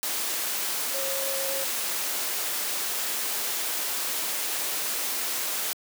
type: tone in noise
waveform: sine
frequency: 542 Hz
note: C#5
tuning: 39 cents flat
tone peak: -32 dBFS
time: 0.94-1.64 s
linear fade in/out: 0 ms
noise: white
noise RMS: -29 dBFS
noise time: 0.03-5.73 s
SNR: -6 dB
effects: high-pass 300 Hz 12 dB/octave